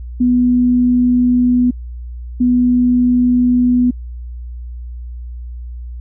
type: tone pair in turn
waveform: sine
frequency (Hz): 246.9 / 246.9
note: B3 / B3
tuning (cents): 0 / 0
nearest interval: unison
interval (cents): 0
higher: neither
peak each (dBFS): -9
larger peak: neither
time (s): 0.2-1.71 / 2.4-3.91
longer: neither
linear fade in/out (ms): 10
effects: added 60 Hz sine -25 dBFS peak until 6 s